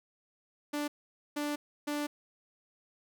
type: tone bursts at uneven times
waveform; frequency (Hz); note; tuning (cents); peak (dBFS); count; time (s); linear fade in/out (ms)
sawtooth; 293.7; D4; 0; -28; 3; 0.73-0.88 / 1.36-1.56 / 1.87-2.07; 10
effects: none